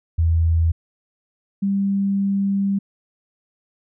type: tone pair in turn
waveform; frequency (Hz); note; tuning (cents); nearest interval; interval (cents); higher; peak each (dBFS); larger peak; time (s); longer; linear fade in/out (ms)
sine; 82.41 / 197.54; E2 / G3; 0 / +14; octave + minor third; 1514; second; -14 / -17; first; 0.18-0.72 / 1.62-2.79; second; 10
effects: none